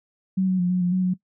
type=tone with pitch steps; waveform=sine; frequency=188.6 / 185.8 / 178 / 182.1 / 177.5 / 185.2 / 182.7 Hz; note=F#3 / F#3 / F3 / F#3 / F3 / F#3 / F#3; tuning=+33 / +7 / +33 / -27 / +28 / +2 / -22 cents; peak=-18 dBFS; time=0.37-1.14 s; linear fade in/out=10 ms; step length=110 ms; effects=noise-tail reverb RT60 0.1 s tail -18 dB re dry